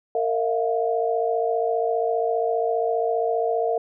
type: tone cluster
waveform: sine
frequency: 458.7 / 649 / 704 Hz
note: A#4 / E5 / F5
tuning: -28 / -27 / +14 cents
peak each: -23 / -26 / -25 dBFS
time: 0.15-3.78 s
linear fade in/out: 2 ms
effects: none